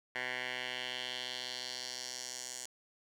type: tone with band-pass filter sweep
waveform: 10% pulse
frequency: 125.8 Hz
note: B2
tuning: 32 cents sharp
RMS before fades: -41 dBFS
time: 0.15-2.66 s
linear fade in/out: 5 ms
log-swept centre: 2000 to 7200 Hz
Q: 2.3
effects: 11-bit